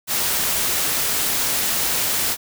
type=noise; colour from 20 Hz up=white; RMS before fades=-21 dBFS; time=0.07-2.37 s; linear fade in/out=50 ms; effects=none